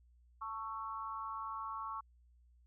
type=tone with amplitude modulation; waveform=sine; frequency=1108.7 Hz; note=C#6; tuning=in tune; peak=-35 dBFS; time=0.41-2.01 s; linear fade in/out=10 ms; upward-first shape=sine; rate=220 Hz; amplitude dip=100%; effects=added 60 Hz sine -63 dBFS peak until 2.66 s